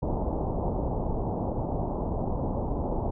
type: low-pass noise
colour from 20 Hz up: pink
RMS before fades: -29 dBFS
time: 0.02-3.11 s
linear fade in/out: 10 ms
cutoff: 920 Hz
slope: 48 dB/octave
effects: none